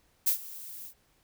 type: noise with ADSR envelope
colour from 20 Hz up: violet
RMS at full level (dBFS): -23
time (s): 0.26-0.94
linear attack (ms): 14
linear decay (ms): 100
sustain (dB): -20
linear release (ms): 82
effects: pink hiss -68 dBFS RMS until 1.23 s